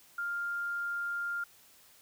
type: tone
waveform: sine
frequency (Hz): 1400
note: F6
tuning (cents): +4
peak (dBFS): -32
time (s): 0.18-1.44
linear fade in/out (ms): 5
effects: white hiss -60 dBFS RMS until 2.01 s